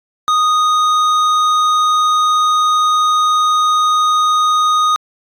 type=tone with hard clipping; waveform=triangle; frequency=1241 Hz; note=D#6; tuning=5 cents flat; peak=-12 dBFS; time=0.28-4.96 s; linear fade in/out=0 ms; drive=13 dB; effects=AAC 64 kbps